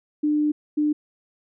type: tone bursts at uneven times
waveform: sine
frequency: 299.4 Hz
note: D4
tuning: 33 cents sharp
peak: -18 dBFS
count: 2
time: 0.23-0.52 / 0.77-0.93 s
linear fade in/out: 10 ms
effects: none